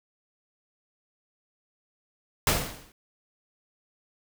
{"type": "noise with exponential decay", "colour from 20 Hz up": "pink", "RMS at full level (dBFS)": -19, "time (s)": [2.47, 2.92], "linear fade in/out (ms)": 2, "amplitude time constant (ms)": 97, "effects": []}